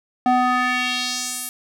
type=tone with band-pass filter sweep; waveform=square; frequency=250.1 Hz; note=B3; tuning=22 cents sharp; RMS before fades=-21 dBFS; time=0.26-1.49 s; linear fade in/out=0 ms; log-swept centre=680 to 12000 Hz; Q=1.8; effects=none